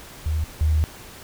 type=tone pair in turn; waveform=sine; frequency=77.78 / 77.37 Hz; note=D#2 / D#2; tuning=0 / -9 cents; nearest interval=unison; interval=9 cents; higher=first; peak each=-20 / -16 dBFS; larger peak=second; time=0.26-0.44 / 0.61-0.84 s; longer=second; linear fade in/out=0 ms; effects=pink hiss -42 dBFS RMS until 1.23 s